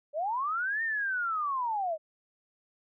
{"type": "linear two-way sweep", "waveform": "sine", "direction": "up then down", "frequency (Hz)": [558, 1845, 603], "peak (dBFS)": -28, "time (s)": [0.13, 1.98], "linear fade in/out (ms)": 50, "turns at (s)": 0.83, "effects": []}